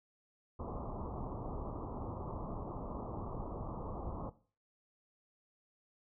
pink low-pass noise, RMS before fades -42 dBFS, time 0.59-4.3 s, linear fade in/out 10 ms, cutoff 1200 Hz, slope 96 dB/octave, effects noise-tail reverb RT60 0.4 s tail -17 dB re dry

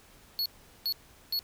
square tone bursts, 4371 Hz, C#8, 25 cents flat, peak -28 dBFS, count 3, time 0.39-1.391 s, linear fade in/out 0 ms, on 67 ms, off 400 ms, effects pink hiss -57 dBFS RMS until 1.43 s

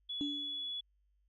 sine tone, 3400 Hz, G#7, 40 cents sharp, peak -37 dBFS, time 0.09-0.81 s, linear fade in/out 10 ms
sine tone with exponential decay, 288.9 Hz, D4, 28 cents flat, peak -31 dBFS, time 0.21-0.72 s, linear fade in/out 0 ms, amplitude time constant 110 ms
effects tanh soft clip ceiling -26 dBFS + added 50 Hz sine -70 dBFS peak until 1.28 s

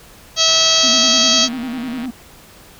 harmonic tone, 649 Hz, E5, 27 cents flat, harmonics 1 / 2 / 3 / 4 / 5 / 6 / 7 / 8 / 9 / 10, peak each -23 / -24 / -28 / -25 / -16 / -20 / -16 / -22 / -22 / -20 dBFS, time 0.36-1.49 s, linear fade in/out 50 ms
click train, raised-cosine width 0.3 ms, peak -18 dBFS, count 250, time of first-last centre 0.48-2.056 s, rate 158 Hz
triangle tone with vibrato, 246.9 Hz, B3, in tune, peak -20 dBFS, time 0.83-2.11 s, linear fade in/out 10 ms, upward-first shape square, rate 10 Hz, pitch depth 95 cents each way
effects pink hiss -43 dBFS RMS until 2.79 s

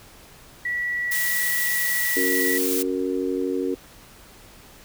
sine tone, 1944 Hz, B6, 28 cents flat, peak -23 dBFS, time 0.65-2.58 s, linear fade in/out 5 ms
blue noise, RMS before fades -26 dBFS, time 1.11-2.83 s, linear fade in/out 10 ms
harmonic tone, 92.5 Hz, F#2, in tune, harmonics 3 / 4 / 5, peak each -26 / -26 / -28 dBFS, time 2.16-3.75 s, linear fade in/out 10 ms
effects pink hiss -48 dBFS RMS until 4.84 s

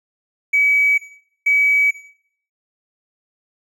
triangle tone pair in turn, 2278 / 2278 Hz, C#7 / C#7, +47 / +47 cents, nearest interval unison, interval 0 cents, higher neither, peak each -9 dBFS, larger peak neither, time 0.53-0.98 / 1.46-1.91 s, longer neither, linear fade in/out 10 ms, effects noise-tail reverb RT60 0.6 s tail -17 dB re dry + tanh soft clip ceiling -9 dBFS

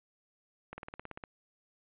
slowing click train, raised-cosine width 0.5 ms, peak -27 dBFS, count 10, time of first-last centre 0.73-1.238 s, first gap 50 ms, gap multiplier 1.03, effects resampled to 8000 Hz

